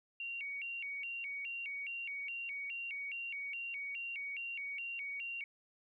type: tone with vibrato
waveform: sine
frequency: 2489 Hz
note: D#7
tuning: in tune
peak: -39 dBFS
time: 0.2-5.44 s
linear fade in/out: 2 ms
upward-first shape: square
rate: 2.4 Hz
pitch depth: 180 cents each way
effects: 13-bit